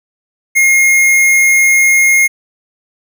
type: tone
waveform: square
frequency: 2143 Hz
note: C7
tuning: 41 cents sharp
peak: -7 dBFS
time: 0.55-2.28 s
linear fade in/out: 20 ms
effects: none